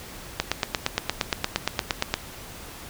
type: click train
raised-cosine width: 0.2 ms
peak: -4 dBFS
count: 16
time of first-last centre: 0.4-2.14 s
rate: 8.62 Hz
effects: pink hiss -41 dBFS RMS until 2.89 s